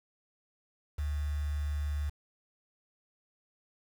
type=tone with quantisation; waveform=sine; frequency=73.42 Hz; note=D2; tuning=in tune; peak=-30 dBFS; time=0.98-2.1 s; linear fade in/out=10 ms; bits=8; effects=none